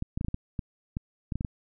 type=clicks; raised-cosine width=5 ms; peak=-18 dBFS; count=12; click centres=0.024 / 0.175 / 0.211 / 0.247 / 0.284 / 0.344 / 0.592 / 0.969 / 1.322 / 1.356 / 1.409 / 1.448 s; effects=none